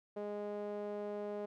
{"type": "tone with band-pass filter", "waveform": "sawtooth", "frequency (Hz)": 206.7, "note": "G#3", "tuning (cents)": -8, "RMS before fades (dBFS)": -41, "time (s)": [0.16, 1.46], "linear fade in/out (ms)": 10, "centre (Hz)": 520, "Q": 3, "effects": []}